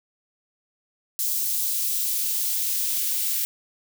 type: noise with high-pass filter sweep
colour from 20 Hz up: blue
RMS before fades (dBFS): -25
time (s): 1.19-3.45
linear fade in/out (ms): 0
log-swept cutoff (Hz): 4400 to 2300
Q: 0.77
effects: none